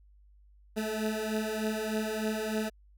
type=beating tone pair; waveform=20% pulse; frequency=214.8 / 218.1 Hz; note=A3 / A3; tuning=-41 / -15 cents; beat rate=3.3 Hz; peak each=-30 / -27 dBFS; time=0.76-2.7 s; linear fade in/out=20 ms; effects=added 50 Hz sine -56 dBFS peak until 2.97 s